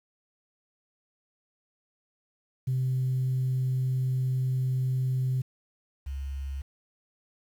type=tone pair in turn; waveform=sine; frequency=129.3 / 68.49 Hz; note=C3 / C#2; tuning=-20 / -20 cents; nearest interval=major seventh; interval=1100 cents; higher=first; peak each=-23 / -31 dBFS; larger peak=first; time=2.67-5.42 / 6.06-6.62 s; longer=first; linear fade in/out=10 ms; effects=tanh soft clip ceiling -21 dBFS + 9-bit